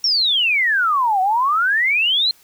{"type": "exponential two-way sweep", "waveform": "sine", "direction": "down then up", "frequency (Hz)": [5630, 733, 4231], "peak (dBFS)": -14, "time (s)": [0.04, 2.31], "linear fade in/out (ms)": 2, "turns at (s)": 1.21, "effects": ["white hiss -52 dBFS RMS until 2.43 s"]}